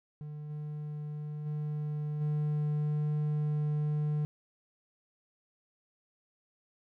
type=tone with level steps; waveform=triangle; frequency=149.9 Hz; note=D3; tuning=36 cents sharp; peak=-37 / -34 / -30 / -26 dBFS; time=0.21-4.25 s; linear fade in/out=0 ms; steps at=0.49 / 1.45 / 2.2 s; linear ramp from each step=20 ms; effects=none